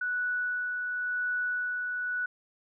sine tone with tremolo, 1477 Hz, F#6, 3 cents flat, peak -27 dBFS, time 0.01-2.26 s, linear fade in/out 5 ms, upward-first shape sine, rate 0.93 Hz, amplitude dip 30%, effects none

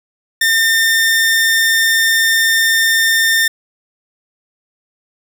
sawtooth tone, 1808 Hz, A6, 47 cents sharp, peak -7 dBFS, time 0.41-3.48 s, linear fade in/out 5 ms, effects none

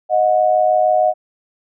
sine tone pair together, 623 / 729.3 Hz, D#5 / F#5, +2 / -25 cents, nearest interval minor third, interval 273 cents, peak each -14 dBFS, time 0.09-1.14 s, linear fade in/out 50 ms, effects none

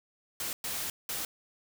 white noise bursts at uneven times, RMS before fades -35 dBFS, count 3, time 0.4-0.53 / 0.64-0.9 / 1.09-1.25 s, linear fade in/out 2 ms, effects none

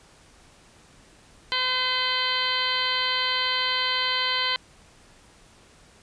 harmonic tone with a mistuned harmonic, 510 Hz, C5, 44 cents flat, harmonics 1 / 2 / 3 / 4 / 5 / 6 / 7 / 8 / 9, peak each -39 / -30 / -32 / -30 / -37 / -27 / -38 / -29 / -36 dBFS, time 1.52-4.56 s, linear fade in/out 0 ms, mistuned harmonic 6, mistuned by +27 cents, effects pink hiss -54 dBFS RMS until 6.02 s + resampled to 22050 Hz

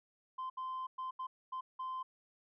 sine tone bursts at uneven times, 1036 Hz, C6, 17 cents flat, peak -36 dBFS, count 6, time 0.38-0.5 / 0.57-0.87 / 0.98-1.11 / 1.19-1.27 / 1.52-1.61 / 1.79-2.03 s, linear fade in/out 10 ms, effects tanh soft clip ceiling -36 dBFS

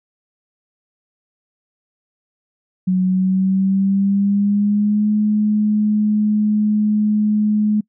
sine tone with pitch glide, 185 to 211.3 Hz, F#3 to G#3, 0 to +30 cents, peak -13 dBFS, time 2.87-7.81 s, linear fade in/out 10 ms, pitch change +230 cents, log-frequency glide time 3.04-5.1 s, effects noise-tail reverb RT60 0.1 s tail -25 dB re dry

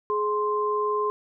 sine tone pair together, 420.6 / 1046.5 Hz, G#4 / C6, +22 / 0 cents, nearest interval octave + major third, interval 1578 cents, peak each -25 dBFS, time 0.1-1.1 s, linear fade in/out 0 ms, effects none

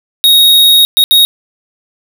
square tone bursts at uneven times, 3758 Hz, A#7, 13 cents sharp, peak -4 dBFS, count 3, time 0.24-0.85 / 0.97-1.04 / 1.11-1.25 s, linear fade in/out 0 ms, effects none

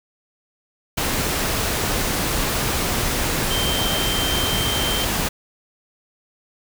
sine tone in noise, 3136 Hz, G7, in tune, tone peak -24 dBFS, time 3.5-5.05 s, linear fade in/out 10 ms, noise pink, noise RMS -22 dBFS, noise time 0.97-5.29 s, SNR -5 dB, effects none

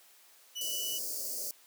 30% pulse tone, 2960 Hz, F#7, in tune, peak -33 dBFS, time 0.55-0.99 s, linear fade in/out 20 ms
white band-stop noise, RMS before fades -37 dBFS, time 0.61-1.51 s, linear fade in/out 2 ms, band 650 to 4500 Hz, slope 96 dB/octave
effects white hiss -60 dBFS RMS until 1.66 s + high-pass 400 Hz 12 dB/octave

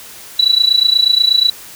sine tone with amplitude modulation, 3940 Hz, B7, 5 cents flat, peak -5 dBFS, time 0.39-1.5 s, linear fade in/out 5 ms, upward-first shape sine, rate 28.3 Hz, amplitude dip 85%, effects white hiss -35 dBFS RMS until 1.75 s

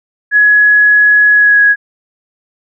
sine tone with pitch glide, 1683 to 1663.7 Hz, G#6 to G#6, +23 to +3 cents, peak -4 dBFS, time 0.31-1.76 s, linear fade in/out 50 ms, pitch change -20 cents, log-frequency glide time 1.33-1.61 s, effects none

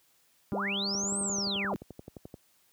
sine linear two-way sweep, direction up then down, 110.8 to 8600 to 110.8 Hz, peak -30 dBFS, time 0.52-1.76 s, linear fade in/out 0 ms, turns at 1.2 s
harmonic tone, 199 Hz, G3, 26 cents sharp, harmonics 1 / 2 / 3 / 4 / 5 / 6 / 7, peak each -35 / -41 / -45 / -47 / -49 / -51 / -52 dBFS, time 0.52-1.74 s, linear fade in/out 0 ms
click train, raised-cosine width 2 ms, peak -29 dBFS, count 17, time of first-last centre 0.95-2.341 s, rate 11.5 Hz
effects white hiss -67 dBFS RMS until 2.72 s + high-pass 60 Hz 12 dB/octave

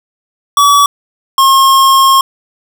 square tone pair in turn, 1140 / 1076 Hz, C#6 / C6, +48 / +48 cents, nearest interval minor second, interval 100 cents, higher first, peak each -5 / -5 dBFS, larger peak neither, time 0.57-0.86 / 1.38-2.21 s, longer second, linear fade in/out 2 ms, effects none

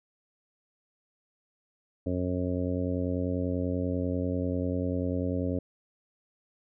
harmonic tone, 90.2 Hz, F#2, 44 cents flat, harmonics 1 / 2 / 3 / 4 / 5 / 6 / 7, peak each -32 / -35 / -31 / -42 / -37 / -36 / -42 dBFS, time 2.06-5.59 s, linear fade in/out 5 ms, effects none

